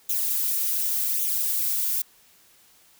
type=noise with flanger; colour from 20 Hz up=violet; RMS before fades=-25 dBFS; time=0.09-2.02 s; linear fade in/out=5 ms; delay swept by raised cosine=0.3 to 4.9 ms; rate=0.88 Hz; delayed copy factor=+0.85; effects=white hiss -57 dBFS RMS until 2.99 s